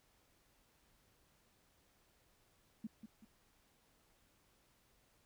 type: tone with echo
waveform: sine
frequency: 220 Hz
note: A3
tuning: in tune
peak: -40 dBFS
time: 2.84-2.87 s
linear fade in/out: 5 ms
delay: 190 ms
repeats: 2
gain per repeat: -8 dB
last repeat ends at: 3.25 s
effects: pink hiss -73 dBFS RMS until 5.25 s